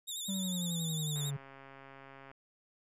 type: tone with vibrato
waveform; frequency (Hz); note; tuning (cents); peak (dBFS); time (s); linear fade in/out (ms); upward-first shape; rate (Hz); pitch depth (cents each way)
20% pulse; 3634; A#7; -45; -32; 0.07-1.31; 20; sine; 11; 81
type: exponential sweep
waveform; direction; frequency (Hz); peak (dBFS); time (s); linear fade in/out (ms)
triangle; down; 196 to 138.59; -32; 0.28-1.37; 10
type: click train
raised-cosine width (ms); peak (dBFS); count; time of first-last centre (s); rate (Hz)
0.5; -37; 158; 1.16-2.314; 136
effects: none